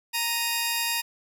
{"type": "tone pair together", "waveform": "10% pulse", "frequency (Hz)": [932.3, 2489], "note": ["A#5", "D#7"], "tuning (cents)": [0, 0], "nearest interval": "octave + perfect fourth", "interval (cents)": 1700, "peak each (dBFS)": -19, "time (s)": [0.13, 1.02], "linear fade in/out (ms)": 20, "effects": []}